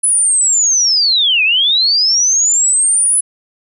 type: linear two-way sweep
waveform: sine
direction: down then up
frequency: 10130 to 2439 to 10130 Hz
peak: -9 dBFS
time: 0.03-3.21 s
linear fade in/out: 10 ms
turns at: 1.43 s
effects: none